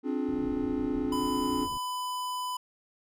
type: chord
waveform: triangle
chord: D half-diminished seventh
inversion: third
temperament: just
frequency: 264.3 / 293.7 / 352.4 / 422.9 Hz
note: C4 / D4 / F4 / Ab4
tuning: +18 / 0 / +16 / +31 cents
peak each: -29 / -30 / -35 / -35 dBFS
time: 0.03-1.68 s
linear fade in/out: 50 ms
type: low-pass noise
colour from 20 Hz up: pink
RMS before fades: -43 dBFS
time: 0.28-1.78 s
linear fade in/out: 5 ms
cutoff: 350 Hz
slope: 12 dB/octave
type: tone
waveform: square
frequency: 1000 Hz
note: B5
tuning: 21 cents sharp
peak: -32 dBFS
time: 1.12-2.57 s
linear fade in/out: 5 ms
effects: none